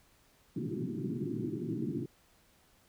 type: band-pass noise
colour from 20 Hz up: white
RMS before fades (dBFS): -36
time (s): 0.56-2.06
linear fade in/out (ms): 5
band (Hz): 110 to 380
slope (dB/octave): 96
effects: pink hiss -66 dBFS RMS until 2.88 s